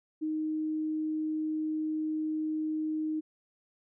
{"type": "tone", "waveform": "sine", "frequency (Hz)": 311.1, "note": "D#4", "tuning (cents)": 0, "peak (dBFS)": -29, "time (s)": [0.21, 3.21], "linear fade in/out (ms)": 20, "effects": []}